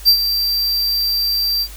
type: tone with ADSR envelope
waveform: square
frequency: 4699 Hz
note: D8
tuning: in tune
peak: -6 dBFS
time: 0.05-1.68 s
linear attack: 34 ms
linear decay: 81 ms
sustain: -10 dB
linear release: 64 ms
effects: added 50 Hz sine -33 dBFS peak until 1.76 s + white hiss -39 dBFS RMS until 1.76 s